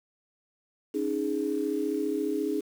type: chord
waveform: sine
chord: C# suspended second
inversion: none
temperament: just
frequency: 277.2 / 311.8 / 415.8 Hz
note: C#4 / D#4 / G#4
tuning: 0 / +4 / +2 cents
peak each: -32 / -30 / -30 dBFS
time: 0.94-2.61 s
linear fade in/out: 10 ms
effects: 8-bit

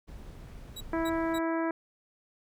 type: noise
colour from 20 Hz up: brown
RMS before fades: -45 dBFS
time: 0.07-1.4 s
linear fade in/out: 20 ms
type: tone bursts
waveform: sawtooth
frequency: 3870 Hz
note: B7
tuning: 36 cents flat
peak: -36 dBFS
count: 3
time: 0.76-1.387 s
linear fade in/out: 10 ms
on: 49 ms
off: 240 ms
type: harmonic tone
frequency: 328.1 Hz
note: E4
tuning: 8 cents flat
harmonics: 1 / 2 / 3 / 4 / 5 / 6 / 7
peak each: -29 / -34 / -36 / -41 / -40 / -46 / -49 dBFS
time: 0.93-1.71 s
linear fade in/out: 2 ms
effects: none

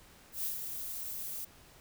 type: noise with ADSR envelope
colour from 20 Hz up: violet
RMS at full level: -34 dBFS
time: 0.32-1.45 s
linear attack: 120 ms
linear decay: 130 ms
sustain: -6 dB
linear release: 8 ms
effects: pink hiss -58 dBFS RMS until 1.8 s

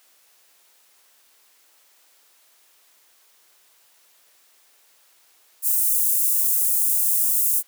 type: high-pass noise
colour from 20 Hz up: white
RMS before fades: -20 dBFS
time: 5.62-7.63 s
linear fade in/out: 50 ms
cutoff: 8600 Hz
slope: 24 dB/octave
effects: white hiss -58 dBFS RMS until 7.67 s + high-pass 400 Hz 12 dB/octave

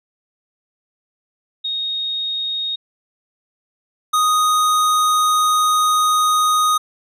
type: tone pair in turn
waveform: sine / square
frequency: 3729 / 1244.4 Hz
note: A#7 / D#6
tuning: 0 / 0 cents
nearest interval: octave + perfect fifth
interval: 1900 cents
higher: first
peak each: -20 / -14 dBFS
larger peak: second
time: 1.64-2.76 / 4.13-6.78 s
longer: second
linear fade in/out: 10 ms
effects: resampled to 32000 Hz

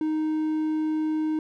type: tone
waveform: triangle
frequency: 311.1 Hz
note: D#4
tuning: in tune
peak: -21 dBFS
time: 0.01-1.39 s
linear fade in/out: 2 ms
effects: none

